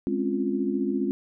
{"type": "chord", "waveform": "sine", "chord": "Db major seventh", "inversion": "second", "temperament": "equal with one note detuned", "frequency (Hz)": [207.7, 261.6, 276.2, 349.2], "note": ["Ab3", "C4", "Db4", "F4"], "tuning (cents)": [0, 0, -6, 0], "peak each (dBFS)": -29, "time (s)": [0.07, 1.11], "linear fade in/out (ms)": 0, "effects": []}